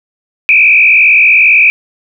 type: tone with frequency modulation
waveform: sine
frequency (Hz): 2443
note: D#7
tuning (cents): -32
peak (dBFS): -3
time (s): 0.49-1.7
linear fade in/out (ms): 0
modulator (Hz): 57.7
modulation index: 2.3
effects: none